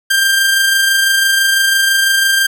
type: tone with amplitude modulation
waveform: sawtooth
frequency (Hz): 1586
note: G6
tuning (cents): +20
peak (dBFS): -5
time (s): 0.1-2.47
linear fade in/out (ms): 10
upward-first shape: sine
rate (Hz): 26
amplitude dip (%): 30
effects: none